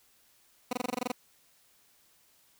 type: tone bursts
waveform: 15% pulse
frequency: 248.3 Hz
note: B3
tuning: 9 cents sharp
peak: -22 dBFS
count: 10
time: 0.71-1.118 s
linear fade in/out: 5 ms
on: 21 ms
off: 22 ms
effects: white hiss -65 dBFS RMS until 2.59 s